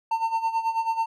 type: tone with tremolo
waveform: triangle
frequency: 904 Hz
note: A5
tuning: 47 cents sharp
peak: -18 dBFS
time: 0.11-1.06 s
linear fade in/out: 5 ms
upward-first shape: sine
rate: 9.2 Hz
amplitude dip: 75%
effects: none